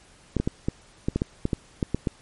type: clicks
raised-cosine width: 3 ms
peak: -10 dBFS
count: 12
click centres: 0.367 / 0.4 / 0.475 / 0.685 / 1.085 / 1.16 / 1.219 / 1.454 / 1.532 / 1.828 / 1.946 / 2.072 s
effects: pink hiss -54 dBFS RMS until 2.21 s + MP3 48 kbps